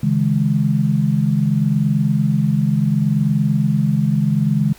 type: chord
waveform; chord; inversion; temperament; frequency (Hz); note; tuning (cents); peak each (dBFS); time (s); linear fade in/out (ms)
sine; C# suspended second; none; equal with one note detuned; 138.59 / 159.29 / 207.7; C#3 / D#3 / G#3; 0 / +41 / 0; -18; 0.03-4.73; 5
effects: pink hiss -45 dBFS RMS until 4.78 s